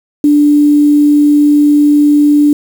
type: tone with quantisation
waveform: sine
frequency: 293.7 Hz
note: D4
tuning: in tune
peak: -4 dBFS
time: 0.24-2.53 s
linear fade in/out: 2 ms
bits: 5
effects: none